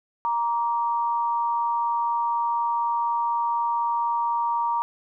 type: tone pair together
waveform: sine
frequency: 939 / 1163.1 Hz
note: A#5 / D6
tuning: +12 / -17 cents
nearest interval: major third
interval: 371 cents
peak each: -22 / -29 dBFS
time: 0.25-4.82 s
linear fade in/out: 0 ms
effects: none